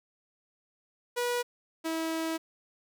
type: tone pair in turn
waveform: sawtooth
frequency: 485.6 / 324.1 Hz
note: B4 / E4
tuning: -29 / -29 cents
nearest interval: perfect fifth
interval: 700 cents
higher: first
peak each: -24 / -26 dBFS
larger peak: first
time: 1.16-1.43 / 1.84-2.38 s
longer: second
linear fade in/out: 20 ms
effects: none